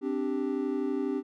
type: chord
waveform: triangle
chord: C suspended second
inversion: none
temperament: equal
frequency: 261.6 / 293.7 / 392 Hz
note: C4 / D4 / G4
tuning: 0 / 0 / 0 cents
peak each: -30 dBFS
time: 0.01-1.23 s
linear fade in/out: 50 ms
effects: none